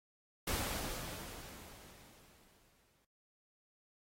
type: noise with exponential decay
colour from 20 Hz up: pink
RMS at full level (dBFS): -36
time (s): 0.47-3.05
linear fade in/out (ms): 5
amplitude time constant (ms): 560
effects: AAC 48 kbps